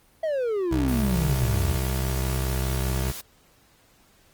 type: exponential sweep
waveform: triangle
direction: down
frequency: 659.3 to 74.9 Hz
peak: -21 dBFS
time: 0.23-1.76 s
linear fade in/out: 5 ms
type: tone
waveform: 25% pulse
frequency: 64.9 Hz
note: C2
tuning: 13 cents flat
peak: -20 dBFS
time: 0.71-3.12 s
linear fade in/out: 10 ms
type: noise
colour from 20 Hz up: white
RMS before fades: -37 dBFS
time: 0.88-3.21 s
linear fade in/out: 2 ms
effects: pink hiss -59 dBFS RMS until 4.33 s + Opus 24 kbps